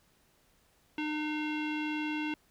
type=tone with low-pass filter; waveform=square; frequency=303.6 Hz; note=D#4; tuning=42 cents flat; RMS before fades=-34 dBFS; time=0.98-2.34 s; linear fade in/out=2 ms; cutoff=2800 Hz; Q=3.8; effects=pink hiss -68 dBFS RMS until 2.5 s